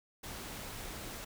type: noise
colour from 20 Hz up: pink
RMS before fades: -44 dBFS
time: 0.23-1.25 s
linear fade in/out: 10 ms
effects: none